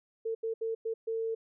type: tone bursts at uneven times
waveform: sine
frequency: 450.3 Hz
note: A4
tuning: 40 cents sharp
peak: -30 dBFS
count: 5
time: 0.25-0.35 / 0.43-0.54 / 0.61-0.75 / 0.85-0.94 / 1.07-1.35 s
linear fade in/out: 10 ms
effects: none